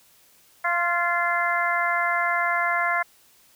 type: harmonic tone with a mistuned harmonic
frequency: 345.9 Hz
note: F4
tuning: 17 cents flat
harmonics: 2 / 3 / 4 / 5 / 6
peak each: -27 / -27 / -27 / -27 / -27 dBFS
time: 0.64-3.03 s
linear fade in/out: 10 ms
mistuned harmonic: 3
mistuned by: +20 cents
effects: white hiss -57 dBFS RMS until 3.55 s